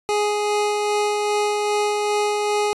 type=tone with tremolo; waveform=25% pulse; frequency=416.4 Hz; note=G#4; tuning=5 cents sharp; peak=-14 dBFS; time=0.09-2.73 s; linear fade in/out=0 ms; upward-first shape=sine; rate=2.5 Hz; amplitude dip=25%; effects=resampled to 24000 Hz